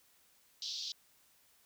pink band-pass noise, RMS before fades -41 dBFS, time 0.62-0.92 s, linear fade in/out 2 ms, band 3500 to 5500 Hz, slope 48 dB/octave, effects white hiss -68 dBFS RMS until 1.65 s

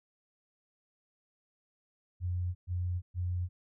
sine tone bursts, 89.3 Hz, F2, 39 cents sharp, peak -30 dBFS, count 3, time 2.2-3.49 s, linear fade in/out 50 ms, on 350 ms, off 120 ms, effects none

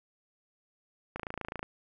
click train, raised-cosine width 0.5 ms, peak -21 dBFS, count 14, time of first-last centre 1.16-1.629 s, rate 27.7 Hz, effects none

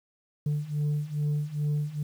sine beating tone pair, 146.83 / 149.23 Hz, D3 / D3, 0 / +28 cents, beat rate 2.4 Hz, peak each -28 / -26 dBFS, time 0.46-2.03 s, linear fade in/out 5 ms, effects tanh soft clip ceiling -23 dBFS + 9-bit

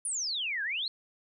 sine exponential two-way sweep, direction down then up, 10030 to 1567 to 4350 Hz, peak -30 dBFS, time 0.05-0.88 s, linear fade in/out 2 ms, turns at 0.63 s, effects none

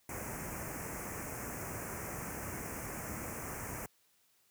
pink band-stop noise, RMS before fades -41 dBFS, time 0.09-3.86 s, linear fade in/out 2 ms, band 2400 to 5900 Hz, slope 48 dB/octave, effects white hiss -71 dBFS RMS until 4.5 s + high-pass 60 Hz 12 dB/octave

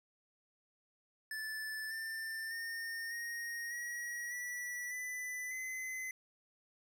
square tone with pitch steps, 1749 / 1787.8 / 1827.5 / 1868 / 1909.5 / 1951.9 / 1995.2 / 2039 Hz, A6 / A6 / A#6 / A#6 / A#6 / B6 / B6 / C7, -11 / +27 / -35 / +3 / +41 / -21 / +17 / -45 cents, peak -40 dBFS, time 1.31-6.11 s, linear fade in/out 2 ms, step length 600 ms, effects none

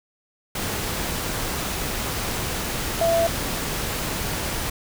sine tone in noise, 669 Hz, E5, 25 cents sharp, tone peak -17 dBFS, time 3.01-3.27 s, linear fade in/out 5 ms, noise pink, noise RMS -27 dBFS, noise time 0.55-4.7 s, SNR +7 dB, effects none

